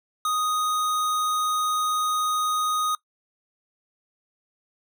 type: tone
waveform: square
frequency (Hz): 1244.5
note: D#6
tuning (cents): 0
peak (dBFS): -23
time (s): 0.25-2.95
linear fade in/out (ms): 2
effects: noise-tail reverb RT60 0.1 s tail -21 dB re dry